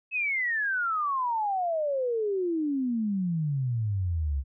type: exponential sweep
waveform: sine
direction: down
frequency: 2615 to 65.4 Hz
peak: -25 dBFS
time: 0.11-4.44 s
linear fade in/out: 50 ms
effects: none